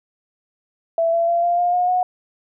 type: tone with pitch steps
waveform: sine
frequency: 664 / 674.4 / 685 / 695.8 / 706.7 / 717.9 / 729.1 Hz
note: E5 / E5 / F5 / F5 / F5 / F5 / F#5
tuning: +12 / +39 / -34 / -7 / +20 / +48 / -26 cents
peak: -15 dBFS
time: 0.98-2.03 s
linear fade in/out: 2 ms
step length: 150 ms
effects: none